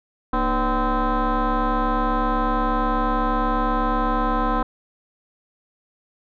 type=tone with frequency modulation; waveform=sine; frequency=497.9 Hz; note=B4; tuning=14 cents sharp; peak=-16 dBFS; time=0.33-4.63 s; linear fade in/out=5 ms; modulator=266 Hz; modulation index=3; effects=tanh soft clip ceiling -16 dBFS